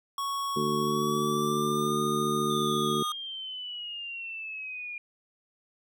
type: tone with pitch glide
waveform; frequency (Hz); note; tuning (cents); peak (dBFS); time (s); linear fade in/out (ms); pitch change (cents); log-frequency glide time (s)
square; 1110 to 1224.5; C#6 to D#6; +2 to -28; -30; 0.18-3.12; 2; +170; 0.81-2.01
type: harmonic tone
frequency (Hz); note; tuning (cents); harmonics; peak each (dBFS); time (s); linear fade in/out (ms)
74.3; D2; +21; 2 / 3 / 4 / 5 / 6; -35 / -31 / -39 / -30 / -36; 0.56-3.03; 5
type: exponential sweep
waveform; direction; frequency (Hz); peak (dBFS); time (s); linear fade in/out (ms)
sine; down; 3568 to 2413; -35; 2.5-4.98; 2
effects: none